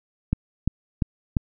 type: click train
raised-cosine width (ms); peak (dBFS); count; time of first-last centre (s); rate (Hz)
5; -8; 4; 0.33-1.368; 2.89
effects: none